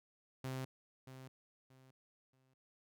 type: tone with echo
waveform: sawtooth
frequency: 130.81 Hz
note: C3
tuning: in tune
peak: -36 dBFS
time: 0.44-0.65 s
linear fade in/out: 5 ms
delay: 630 ms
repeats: 3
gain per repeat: -11 dB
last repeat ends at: 2.54 s
effects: none